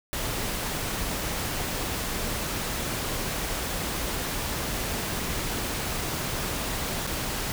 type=noise with dropouts; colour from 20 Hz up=pink; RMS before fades=-30 dBFS; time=0.13-7.52 s; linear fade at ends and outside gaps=0 ms; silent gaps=7.067-7.073 s; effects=none